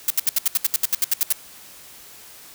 blue noise bursts, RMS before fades -18 dBFS, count 14, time 0.08-1.325 s, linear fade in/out 2 ms, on 23 ms, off 71 ms, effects white hiss -44 dBFS RMS until 2.54 s

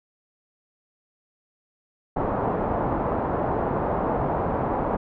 white low-pass noise, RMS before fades -25 dBFS, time 2.16-4.97 s, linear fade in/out 10 ms, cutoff 950 Hz, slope 24 dB/octave, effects none

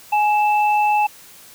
sine tone pair together, 838 / 2644 Hz, G#5 / E7, +15 / +5 cents, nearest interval octave + minor sixth, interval 1990 cents, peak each -14 / -24 dBFS, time 0.12-1.07 s, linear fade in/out 10 ms, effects white hiss -44 dBFS RMS until 1.54 s

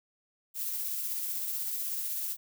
violet noise with tremolo, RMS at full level -33 dBFS, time 0.54-2.37 s, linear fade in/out 50 ms, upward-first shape sine, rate 16 Hz, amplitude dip 25%, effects none

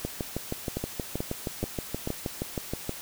two click trains, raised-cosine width 2 ms, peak -16 / -16 dBFS, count 4 / 19, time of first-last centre 0.77-2.074 / 0.05-2.894 s, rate 2.3 / 6.33 Hz, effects white hiss -41 dBFS RMS until 3.01 s

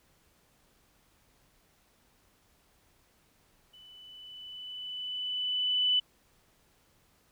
sine tone with level ramp, 2991 Hz, F#7, 18 cents sharp, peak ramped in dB -52 to -22 dBFS, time 3.73-6 s, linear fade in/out 10 ms, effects pink hiss -67 dBFS RMS until 7.31 s

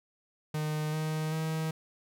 45% pulse tone with pitch steps, 153.3 / 156.07 / 158.89 Hz, D#3 / D#3 / D#3, -25 / +6 / +37 cents, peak -30 dBFS, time 0.54-1.71 s, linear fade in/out 5 ms, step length 390 ms, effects none

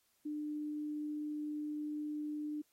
sine tone, 299.6 Hz, D4, 35 cents sharp, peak -37 dBFS, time 0.25-2.62 s, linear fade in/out 10 ms, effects white hiss -75 dBFS RMS until 2.72 s + AAC 48 kbps

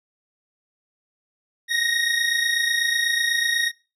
25% pulse tone pair together, 1858 / 1886.1 Hz, A#6 / A#6, -6 / +20 cents, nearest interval unison, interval 26 cents, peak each -19 dBFS, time 1.68-3.72 s, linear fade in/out 50 ms, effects noise-tail reverb RT60 0.3 s tail -23 dB re dry + low-pass 10000 Hz 12 dB/octave

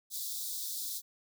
white high-pass noise, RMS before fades -38 dBFS, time 0.1-1.02 s, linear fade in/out 50 ms, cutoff 3500 Hz, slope 96 dB/octave, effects none

